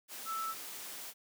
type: tone in noise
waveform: sine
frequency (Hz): 1318.5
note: E6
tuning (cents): 0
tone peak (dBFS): -35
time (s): 0.25-0.55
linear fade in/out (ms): 50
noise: white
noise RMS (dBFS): -45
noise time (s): 0.08-1.14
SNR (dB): +7
effects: high-pass 200 Hz 12 dB/octave